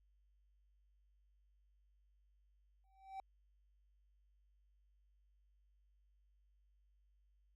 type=tone with exponential growth; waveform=triangle; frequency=772 Hz; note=G5; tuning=27 cents flat; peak=-40 dBFS; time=2.84-3.2 s; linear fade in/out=1 ms; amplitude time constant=77 ms; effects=added 50 Hz sine -70 dBFS peak until 7.55 s